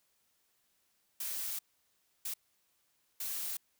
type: noise bursts at uneven times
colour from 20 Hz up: blue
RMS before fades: -38 dBFS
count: 3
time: 1.2-1.59 / 2.25-2.34 / 3.2-3.57 s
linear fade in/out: 5 ms
effects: white hiss -75 dBFS RMS until 3.79 s